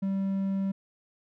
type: tone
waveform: triangle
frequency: 194.3 Hz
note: G3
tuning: 15 cents flat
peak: -24 dBFS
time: 0.02-0.72 s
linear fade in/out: 10 ms
effects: none